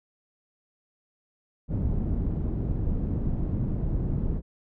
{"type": "low-pass noise", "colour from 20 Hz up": "pink", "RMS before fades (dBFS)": -27, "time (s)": [1.68, 4.42], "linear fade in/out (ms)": 50, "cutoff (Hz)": 230, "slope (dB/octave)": 12, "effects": []}